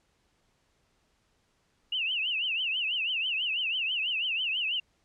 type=tone with vibrato; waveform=sine; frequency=2804 Hz; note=F7; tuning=6 cents sharp; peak=-27 dBFS; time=1.92-4.8 s; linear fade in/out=5 ms; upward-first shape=triangle; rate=6.1 Hz; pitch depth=200 cents each way; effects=pink hiss -71 dBFS RMS until 5.04 s + low-pass 8000 Hz 12 dB/octave